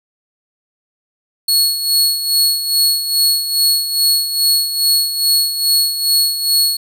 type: tone with tremolo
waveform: sawtooth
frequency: 4350 Hz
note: C#8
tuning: 33 cents flat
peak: -7 dBFS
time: 1.48-6.77 s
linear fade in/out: 5 ms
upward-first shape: sine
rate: 2.4 Hz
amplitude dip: 65%
effects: none